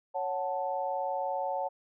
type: chord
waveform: sine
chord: F# minor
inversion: second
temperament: equal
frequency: 554.4 / 740 / 880 Hz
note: C#5 / F#5 / A5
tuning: 0 / 0 / 0 cents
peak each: -34 dBFS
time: 0.14-1.69 s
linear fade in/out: 20 ms
effects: none